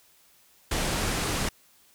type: low-pass noise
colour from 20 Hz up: pink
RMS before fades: -28 dBFS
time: 0.71-1.49 s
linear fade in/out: 5 ms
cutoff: 11000 Hz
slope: 24 dB/octave
effects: white hiss -60 dBFS RMS until 1.94 s